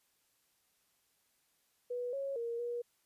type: tone with pitch steps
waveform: sine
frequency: 489.9 / 550 / 467.5 / 478.5 Hz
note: B4 / C#5 / A#4 / A#4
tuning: -14 / -14 / +5 / +45 cents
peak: -35 dBFS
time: 1.9-2.82 s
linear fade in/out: 10 ms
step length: 230 ms
effects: white hiss -75 dBFS RMS until 3.05 s + resampled to 32000 Hz